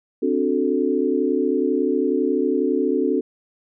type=chord; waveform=sine; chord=D dominant seventh; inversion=third; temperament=equal; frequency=261.6 / 293.7 / 370 / 440 Hz; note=C4 / D4 / F#4 / A4; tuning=0 / 0 / 0 / 0 cents; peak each=-23 dBFS; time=0.22-3.21 s; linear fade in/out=10 ms; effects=none